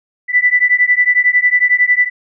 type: beating tone pair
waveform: sine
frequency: 1975.5 / 1986.5 Hz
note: B6 / B6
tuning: 0 / +10 cents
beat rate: 11 Hz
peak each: -12 dBFS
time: 0.28-2.1 s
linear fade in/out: 50 ms
effects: none